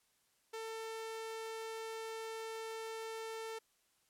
sawtooth tone, 446.8 Hz, A4, 27 cents sharp, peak -38 dBFS, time 0.53-3.59 s, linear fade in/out 10 ms, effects white hiss -75 dBFS RMS until 4.09 s + low-pass 12000 Hz 12 dB/octave

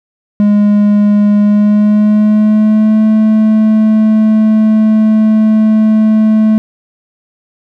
triangle tone with pitch glide, 206.7 to 217.2 Hz, G#3 to A3, -8 to -22 cents, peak -3 dBFS, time 0.4-6.58 s, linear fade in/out 0 ms, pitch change +86 cents, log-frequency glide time 1.4-3.04 s, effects none

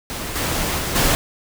pink noise with level steps, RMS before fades -28 / -22 / -24 / -17 dBFS, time 0.1-1.15 s, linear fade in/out 0 ms, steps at 0.35 / 0.78 / 0.95 s, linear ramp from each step 10 ms, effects none

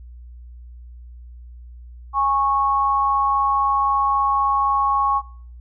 sine tone pair together, 825 / 1101.2 Hz, G#5 / C#6, -12 / -12 cents, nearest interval perfect fourth, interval 500 cents, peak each -22 / -17 dBFS, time 2.13-5.22 s, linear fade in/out 50 ms, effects noise-tail reverb RT60 0.6 s tail -25 dB re dry + added 60 Hz sine -37 dBFS peak until 5.6 s

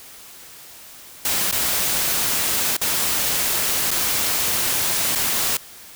white noise with dropouts, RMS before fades -21 dBFS, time 1.25-5.57 s, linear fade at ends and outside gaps 2 ms, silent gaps 1.513-1.525 / 2.767-2.814 / 3.907-3.913 / 5.152-5.156 s, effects white hiss -42 dBFS RMS until 5.95 s

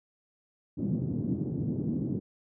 white band-pass noise, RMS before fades -31 dBFS, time 0.77-2.2 s, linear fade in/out 20 ms, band 110 to 270 Hz, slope 24 dB/octave, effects none

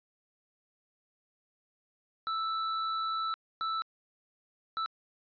square tone bursts at uneven times, 1318.5 Hz, E6, in tune, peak -31 dBFS, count 3, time 2.27-3.34 / 3.61-3.82 / 4.77-4.86 s, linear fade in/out 0 ms, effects resampled to 11025 Hz

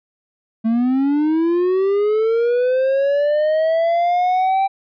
triangle linear sweep, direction up, 220 to 784 Hz, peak -12 dBFS, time 0.64-4.68 s, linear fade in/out 20 ms, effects resampled to 11025 Hz

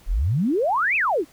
sine exponential two-way sweep, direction up then down, 32.76 to 2686 to 270.4 Hz, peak -18 dBFS, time 0.06-1.25 s, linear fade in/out 50 ms, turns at 0.96 s, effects pink hiss -53 dBFS RMS until 1.32 s

